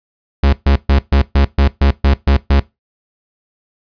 45% pulse tone bursts, 69.3 Hz, C#2, in tune, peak -8 dBFS, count 10, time 0.43-2.6 s, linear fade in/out 5 ms, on 100 ms, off 130 ms, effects noise-tail reverb RT60 0.2 s tail -19 dB re dry + resampled to 11025 Hz

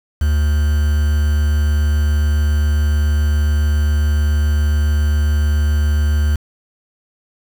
triangle tone with quantisation, 74.4 Hz, D2, 23 cents sharp, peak -10 dBFS, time 0.21-6.36 s, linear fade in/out 5 ms, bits 5, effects none

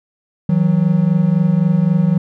triangle tone pair together, 160.3 / 184.13 Hz, E3 / F#3, -48 / -8 cents, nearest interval major second, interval 240 cents, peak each -12 dBFS, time 0.49-2.18 s, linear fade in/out 5 ms, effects none

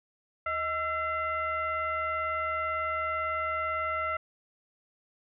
sine tone with frequency modulation, 1341 Hz, E6, 29 cents sharp, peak -28 dBFS, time 0.46-4.17 s, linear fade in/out 5 ms, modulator 710 Hz, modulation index 0.94, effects none

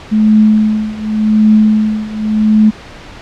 sine tone with tremolo, 215.1 Hz, A3, 39 cents flat, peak -3 dBFS, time 0.11-2.71 s, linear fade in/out 20 ms, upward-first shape triangle, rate 0.88 Hz, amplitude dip 90%, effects pink hiss -32 dBFS RMS until 3.21 s + low-pass 4000 Hz 12 dB/octave

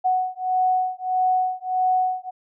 sine beating tone pair, 740 / 741.6 Hz, F#5 / F#5, 0 / +4 cents, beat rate 1.6 Hz, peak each -22 dBFS, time 0.04-2.31 s, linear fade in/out 20 ms, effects none

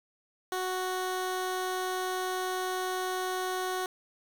15% pulse tone, 370 Hz, F#4, in tune, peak -24 dBFS, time 0.52-3.86 s, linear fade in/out 2 ms, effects 9-bit

